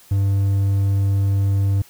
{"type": "tone", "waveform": "triangle", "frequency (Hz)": 98.6, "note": "G2", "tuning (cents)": 11, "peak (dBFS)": -13, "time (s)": [0.11, 1.82], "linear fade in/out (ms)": 5, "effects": ["white hiss -49 dBFS RMS until 1.89 s"]}